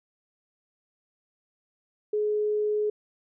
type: tone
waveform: sine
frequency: 421.7 Hz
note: G#4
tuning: 26 cents sharp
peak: -23 dBFS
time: 2.13-2.9 s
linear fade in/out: 5 ms
effects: none